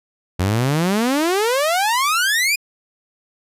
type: exponential sweep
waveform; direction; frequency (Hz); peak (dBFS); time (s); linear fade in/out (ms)
sawtooth; up; 87.31 to 2489; -12; 0.39-2.56; 10
effects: resampled to 32000 Hz